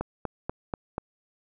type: click train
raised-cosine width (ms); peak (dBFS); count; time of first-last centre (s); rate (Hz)
1; -15; 5; 0.01-0.981; 4.12
effects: none